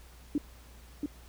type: tone with echo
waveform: sine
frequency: 293 Hz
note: D4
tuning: 4 cents flat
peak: -25 dBFS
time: 0.35-0.38 s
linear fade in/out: 2 ms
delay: 680 ms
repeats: 1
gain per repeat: -4 dB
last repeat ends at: 1.06 s
effects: added 60 Hz sine -51 dBFS peak until 1.28 s + pink hiss -57 dBFS RMS until 1.28 s